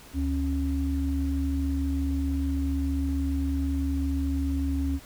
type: tone pair together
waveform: sine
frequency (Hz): 72.57 / 274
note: D2 / C#4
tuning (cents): -20 / -20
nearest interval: octave + major seventh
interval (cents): 2300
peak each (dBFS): -26 / -28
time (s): 0.13-5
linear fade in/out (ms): 50
effects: pink hiss -49 dBFS RMS until 5.05 s